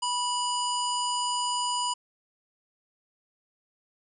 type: harmonic tone with a mistuned harmonic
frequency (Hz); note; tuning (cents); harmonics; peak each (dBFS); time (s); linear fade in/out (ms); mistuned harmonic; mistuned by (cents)
980; B5; -14; 1 / 3 / 5 / 7 / 9; -28 / -33 / -35 / -36 / -38; 0.02-1.94; 10; 7; +44
effects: none